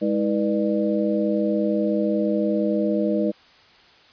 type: tone cluster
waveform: sine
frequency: 206.3 / 320.4 / 485.9 / 597 Hz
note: G#3 / E4 / B4 / D5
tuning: -11 / -49 / -28 / +28 cents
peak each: -23 / -24 / -26 / -26 dBFS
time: 0.01-3.32 s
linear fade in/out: 20 ms
effects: white hiss -52 dBFS RMS until 4.12 s + resampled to 11025 Hz